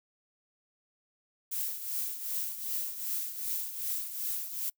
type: noise with tremolo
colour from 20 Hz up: violet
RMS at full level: -32 dBFS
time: 1.51-4.7 s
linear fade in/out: 10 ms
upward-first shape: triangle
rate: 2.6 Hz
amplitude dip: 70%
effects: noise-tail reverb RT60 0.1 s tail -26 dB re dry